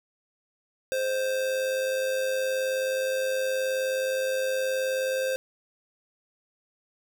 square tone with amplitude modulation, 523.3 Hz, C5, in tune, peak -24 dBFS, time 0.92-5.36 s, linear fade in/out 0 ms, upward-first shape sine, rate 99.1 Hz, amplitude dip 40%, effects none

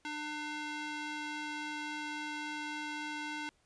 square tone with band-pass filter, 300.6 Hz, D4, 40 cents sharp, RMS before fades -40 dBFS, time 0.05-3.49 s, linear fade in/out 0 ms, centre 2200 Hz, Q 0.74, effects pink hiss -72 dBFS RMS until 3.65 s + resampled to 22050 Hz

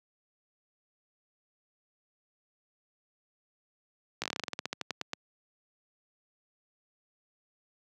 slowing click train, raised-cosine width 0.2 ms, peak -15 dBFS, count 18, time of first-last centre 4.22-5.134 s, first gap 17 ms, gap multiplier 1.13, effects high-pass 150 Hz 12 dB/octave

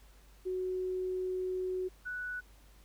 sine tone pair in turn, 370 / 1480 Hz, F#4 / F#6, 0 / 0 cents, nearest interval 2 octaves, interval 2400 cents, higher second, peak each -32 / -36 dBFS, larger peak first, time 0.45-1.89 / 2.05-2.41 s, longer first, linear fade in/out 20 ms, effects added 50 Hz sine -57 dBFS peak until 2.84 s + pink hiss -64 dBFS RMS until 2.84 s

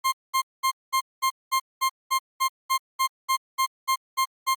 40% pulse tone bursts, 1058 Hz, C6, 19 cents sharp, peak -19 dBFS, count 16, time 0.04-4.55 s, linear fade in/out 20 ms, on 85 ms, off 210 ms, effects Opus 48 kbps

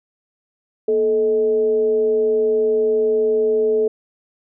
sine tone with frequency modulation, 434.2 Hz, A4, 23 cents flat, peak -14 dBFS, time 0.88-3.88 s, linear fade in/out 5 ms, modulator 196 Hz, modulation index 0.32, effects none

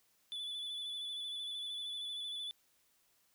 triangle tone with vibrato, 3461 Hz, A7, 29 cents flat, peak -38 dBFS, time 0.32-2.51 s, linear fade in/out 0 ms, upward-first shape square, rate 13 Hz, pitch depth 20 cents each way, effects white hiss -73 dBFS RMS until 3.34 s

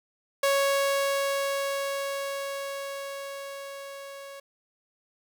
sawtooth tone with level ramp, 554.4 Hz, C#5, in tune, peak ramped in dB -17 to -37 dBFS, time 0.43-4.4 s, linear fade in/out 5 ms, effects none

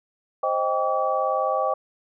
sine tone cluster, 525 / 624 / 789 / 1144 Hz, C5 / D#5 / G5 / D6, +6 / +5 / +11 / -46 cents, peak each -26 dBFS, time 0.43-1.74 s, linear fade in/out 5 ms, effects none

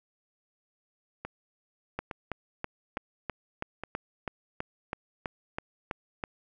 two click trains, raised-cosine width 0.5 ms, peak -21 / -17 dBFS, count 4 / 14, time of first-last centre 1.25-3.836 / 1.99-6.238 s, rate 1.16 / 3.06 Hz, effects none

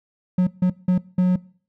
triangle tone bursts at uneven times, 182 Hz, F#3, 28 cents flat, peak -12 dBFS, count 4, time 0.38-0.47 / 0.62-0.7 / 0.88-0.98 / 1.18-1.36 s, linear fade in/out 5 ms, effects noise-tail reverb RT60 0.5 s tail -22 dB re dry

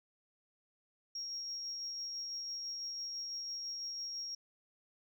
sine tone with tremolo, 5588 Hz, F8, in tune, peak -37 dBFS, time 1.15-4.35 s, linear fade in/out 5 ms, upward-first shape sine, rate 6 Hz, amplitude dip 25%, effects tanh soft clip ceiling -34 dBFS

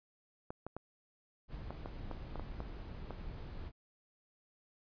clicks, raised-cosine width 1 ms, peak -28 dBFS, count 10, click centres 0.505 / 0.666 / 0.766 / 1.706 / 1.859 / 2.113 / 2.357 / 2.396 / 2.604 / 3.107 s
brown noise, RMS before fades -45 dBFS, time 1.48-3.72 s, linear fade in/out 50 ms
effects resampled to 11025 Hz

